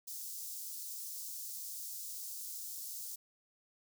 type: high-pass noise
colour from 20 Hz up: white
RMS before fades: -44 dBFS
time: 0.07-3.16 s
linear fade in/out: 10 ms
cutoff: 5100 Hz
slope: 24 dB/octave
effects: none